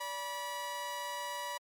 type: tone pair together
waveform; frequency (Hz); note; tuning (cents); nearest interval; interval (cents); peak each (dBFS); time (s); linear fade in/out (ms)
sawtooth; 578.5 / 973; D5 / B5; -26 / -26; major sixth; 900; -40 / -34; 0-1.58; 10
effects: MP3 64 kbps